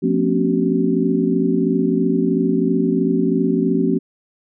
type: tone cluster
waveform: sine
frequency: 176.8 / 225.3 / 258 / 281 / 379.3 Hz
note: F3 / A3 / C4 / C#4 / F#4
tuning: +22 / +41 / -24 / +24 / +43 cents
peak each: -21 dBFS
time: 0.02-3.99 s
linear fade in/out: 20 ms
effects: none